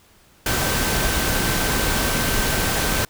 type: tone in noise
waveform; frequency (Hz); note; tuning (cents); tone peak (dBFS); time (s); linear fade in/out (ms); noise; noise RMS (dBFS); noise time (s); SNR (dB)
sine; 1549; G6; -21; -30; 0.46-3.05; 2; pink; -21; 0.46-3.05; -12
effects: pink hiss -54 dBFS RMS until 3.09 s

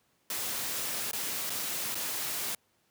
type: noise with dropouts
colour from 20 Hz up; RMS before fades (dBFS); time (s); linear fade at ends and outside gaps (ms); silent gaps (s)
white; -34; 0.3-2.55; 2; 1.113-1.131 / 1.497-1.502 / 1.946-1.953
effects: pink hiss -71 dBFS RMS until 2.9 s + high-pass 100 Hz 12 dB/octave

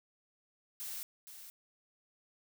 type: noise with echo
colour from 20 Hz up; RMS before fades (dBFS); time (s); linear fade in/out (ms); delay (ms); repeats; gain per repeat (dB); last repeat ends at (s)
blue; -42; 0.8-1.03; 0; 470; 1; -9; 1.5
effects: none

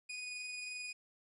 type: tone with amplitude modulation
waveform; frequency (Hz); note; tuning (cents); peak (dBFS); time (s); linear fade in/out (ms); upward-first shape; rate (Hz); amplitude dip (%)
sawtooth; 2476; D#7; -9; -37; 0.09-0.93; 10; sine; 22.6; 25
effects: resampled to 24000 Hz + 12-bit

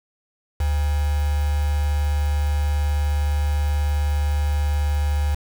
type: tone with quantisation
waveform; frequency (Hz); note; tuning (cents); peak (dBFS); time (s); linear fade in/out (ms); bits
sine; 73.42; D2; 0; -18; 0.6-5.35; 5; 5
effects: none

